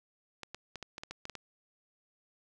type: clicks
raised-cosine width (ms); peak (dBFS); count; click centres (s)
0.2; -24; 10; 0.433 / 0.546 / 0.757 / 0.827 / 0.981 / 1.035 / 1.11 / 1.254 / 1.297 / 1.353
effects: none